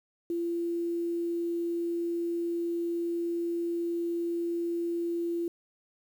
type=tone with quantisation; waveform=sine; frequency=341.2 Hz; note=F4; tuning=40 cents flat; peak=-28 dBFS; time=0.3-5.48 s; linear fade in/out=2 ms; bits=9; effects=none